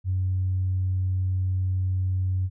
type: tone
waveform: sine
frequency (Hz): 93.1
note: F#2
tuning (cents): +11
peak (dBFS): -21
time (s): 0.04-2.5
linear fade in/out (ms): 50
effects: tanh soft clip ceiling -17 dBFS